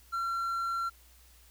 triangle tone, 1364 Hz, F6, 41 cents flat, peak -28 dBFS, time 0.12-0.9 s, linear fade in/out 20 ms, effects added 60 Hz sine -58 dBFS peak until 1.5 s + white hiss -61 dBFS RMS until 1.5 s

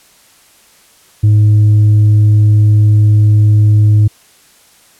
sine tone with tanh clipping, 105.6 Hz, G#2, 29 cents sharp, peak -5 dBFS, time 1.23-4.08 s, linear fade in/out 10 ms, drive 2 dB, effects white hiss -46 dBFS RMS until 4.99 s + low-pass 12000 Hz 12 dB/octave

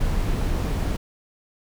brown noise, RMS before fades -23 dBFS, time 0-0.97 s, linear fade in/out 10 ms, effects none

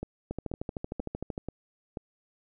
two click trains, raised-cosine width 2 ms, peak -20 / -21 dBFS, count 15 / 5, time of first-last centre 0.31-1.379 / 0.03-1.972 s, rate 13.1 / 2.06 Hz, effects none

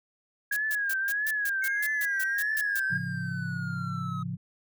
sine tone with vibrato, 1645 Hz, G#6, 17 cents flat, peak -26 dBFS, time 0.51-2.98 s, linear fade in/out 5 ms, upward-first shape triangle, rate 1.6 Hz, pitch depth 110 cents each way
blue noise bursts, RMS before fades -35 dBFS, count 13, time 0.52-2.798 s, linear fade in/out 5 ms, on 46 ms, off 140 ms
triangle exponential sweep, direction down, 2173 to 1264 Hz, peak -34 dBFS, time 1.62-4.23 s, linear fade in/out 5 ms
sine chord, A augmented, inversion none, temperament equal, 110 / 138.59 / 174.61 Hz, A2 / C#3 / E#3, 0 / 0 / 0 cents, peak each -37 / -35 / -34 dBFS, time 2.9-4.37 s, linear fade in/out 20 ms
effects none

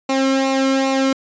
sawtooth tone with flanger, 267.9 Hz, C4, 41 cents sharp, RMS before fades -17 dBFS, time 0.09-1.13 s, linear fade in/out 5 ms, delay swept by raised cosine 0.6 to 1.16 ms, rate 2.5 Hz, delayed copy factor -0.7, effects resampled to 16000 Hz

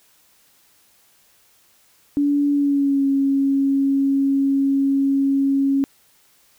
sine tone with pitch glide, 286.9 to 274.7 Hz, D4 to C#4, -40 to -16 cents, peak -15 dBFS, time 2.17-5.84 s, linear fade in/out 0 ms, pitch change -76 cents, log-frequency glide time 2.52-3.06 s, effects white hiss -57 dBFS RMS until 6.58 s

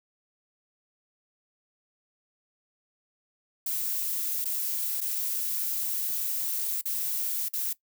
violet noise with dropouts, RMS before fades -30 dBFS, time 3.66-7.73 s, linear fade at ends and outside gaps 5 ms, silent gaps 4.445-4.454 / 5.007-5.013 / 6.813-6.855 / 7.485-7.534 s, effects noise-tail reverb RT60 0.1 s tail -18 dB re dry

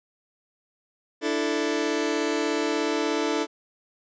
sawtooth chord, D suspended second, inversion none, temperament just, 293.7 / 330.4 / 440.5 Hz, D4 / E4 / A4, 0 / +4 / +2 cents, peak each -24 / -24 / -23 dBFS, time 1.21-3.47 s, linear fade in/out 50 ms, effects resampled to 16000 Hz

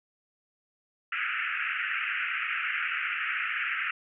pink band-pass noise, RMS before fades -31 dBFS, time 1.12-3.91 s, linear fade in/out 5 ms, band 1300 to 2800 Hz, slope 96 dB/octave, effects none

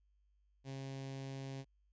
sawtooth tone with notch filter, 135.1 Hz, C#3, 44 cents flat, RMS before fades -45 dBFS, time 0.64-1.65 s, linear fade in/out 50 ms, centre 1300 Hz, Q 1.4, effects added 50 Hz sine -70 dBFS peak until 1.92 s + resampled to 16000 Hz

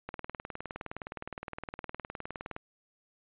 click train, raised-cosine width 0.5 ms, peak -23 dBFS, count 49, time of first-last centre 0.09-2.564 s, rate 19.4 Hz, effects resampled to 8000 Hz

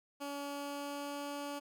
15% pulse tone with pitch glide, 283.9 to 286.7 Hz, C#4 to D4, +41 to -42 cents, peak -33 dBFS, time 0.2-1.6 s, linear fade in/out 20 ms, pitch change +17 cents, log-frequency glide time 0.37-1.34 s, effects none

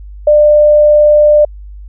sine tone, 597 Hz, D5, 28 cents sharp, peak -3 dBFS, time 0.27-1.45 s, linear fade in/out 5 ms, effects added 50 Hz sine -27 dBFS peak until 1.88 s

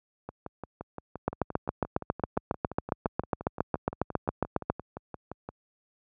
two click trains, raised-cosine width 1 ms, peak -11 / -23 dBFS, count 26 / 31, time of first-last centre 1.28-4.7 / 0.29-5.489 s, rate 7.31 / 5.77 Hz, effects high-pass 60 Hz 12 dB/octave

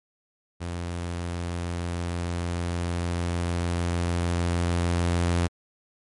sawtooth tone with level ramp, 86.6 Hz, F2, 14 cents flat, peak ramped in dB -26 to -17 dBFS, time 0.6-5.48 s, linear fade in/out 20 ms, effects MP3 48 kbps

